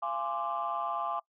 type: chord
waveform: sine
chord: D half-diminished seventh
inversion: first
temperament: equal with one note detuned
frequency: 686.1 / 830.6 / 1046.5 / 1174.7 Hz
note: F5 / Ab5 / C6 / D6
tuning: -31 / 0 / 0 / 0 cents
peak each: -36 / -36 / -36 / -34 dBFS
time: 0.02-1.2 s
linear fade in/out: 10 ms
effects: noise-tail reverb RT60 0.1 s tail -22 dB re dry + tanh soft clip ceiling -23 dBFS